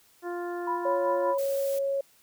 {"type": "harmonic tone", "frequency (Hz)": 350, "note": "F4", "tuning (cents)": 4, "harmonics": [1, 2, 3, 4, 5], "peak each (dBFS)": [-32, -38, -42, -44, -46], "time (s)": [0.22, 1.35], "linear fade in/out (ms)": 50}
{"type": "tone with tremolo", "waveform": "sine", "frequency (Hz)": 987.8, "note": "B5", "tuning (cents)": 0, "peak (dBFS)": -26, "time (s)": [0.67, 1.38], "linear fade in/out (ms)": 5, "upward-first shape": "sine", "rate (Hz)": 5.2, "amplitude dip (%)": 70}
{"type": "tone with pitch glide", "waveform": "sine", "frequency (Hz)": [554.4, 551.2], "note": ["C#5", "C#5"], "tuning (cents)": [0, -10], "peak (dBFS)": -25, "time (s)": [0.85, 2.01], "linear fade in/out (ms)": 5, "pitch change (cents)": -10, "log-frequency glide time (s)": [0.97, 1.34]}
{"type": "noise", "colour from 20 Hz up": "blue", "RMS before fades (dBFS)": -41, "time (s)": [1.38, 1.79], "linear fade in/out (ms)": 5}
{"effects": ["white hiss -61 dBFS RMS until 2.22 s"]}